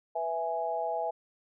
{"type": "chord", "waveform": "sine", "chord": "E major", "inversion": "second", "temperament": "equal", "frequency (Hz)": [493.9, 659.3, 830.6], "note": ["B4", "E5", "G#5"], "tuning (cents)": [0, 0, 0], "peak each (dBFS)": [-37, -32, -33], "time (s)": [0.15, 1.11], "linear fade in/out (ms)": 10, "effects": []}